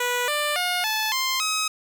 10% pulse tone with pitch steps, 490 / 592.9 / 717.4 / 868.1 / 1050.3 / 1270.9 Hz, B4 / D5 / F5 / A5 / C6 / D#6, -14 / +16 / +46 / -24 / +6 / +36 cents, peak -14 dBFS, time 0-1.68 s, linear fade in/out 5 ms, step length 280 ms, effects none

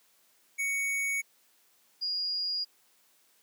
square / sine tone pair in turn, 2230 / 4858 Hz, C#7 / D#8, +10 / -42 cents, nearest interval octave + minor second, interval 1348 cents, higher second, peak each -29 / -29 dBFS, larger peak neither, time 0.58-1.22 / 2.01-2.65 s, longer neither, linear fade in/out 20 ms, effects white hiss -66 dBFS RMS until 3.42 s + high-pass 200 Hz 12 dB/octave

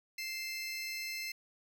25% pulse tone pair together, 2095 / 2637 Hz, C7 / E7, +2 / 0 cents, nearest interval major third, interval 398 cents, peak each -36 / -38 dBFS, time 0.18-1.32 s, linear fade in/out 5 ms, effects none

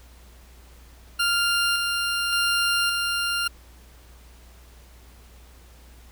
20% pulse tone with tremolo, 1396.9 Hz, F6, in tune, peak -15 dBFS, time 1.19-3.48 s, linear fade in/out 10 ms, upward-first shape square, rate 0.88 Hz, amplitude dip 30%, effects added 60 Hz sine -47 dBFS peak until 6.11 s + pink hiss -54 dBFS RMS until 6.11 s

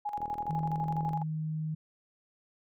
sine tone with tremolo, 830.6 Hz, G#5, in tune, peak -30 dBFS, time 0.05-1.23 s, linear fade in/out 10 ms, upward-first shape square, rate 12 Hz, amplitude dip 65%
click train, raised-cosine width 2 ms, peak -32 dBFS, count 39, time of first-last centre 0.18-1.132 s, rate 39.9 Hz
sine tone with pitch glide, 157.2 to 156.2 Hz, D#3 to D#3, +18 to +7 cents, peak -31 dBFS, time 0.49-1.75 s, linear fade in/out 10 ms, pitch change -11 cents, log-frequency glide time 0.73-1.43 s
effects none

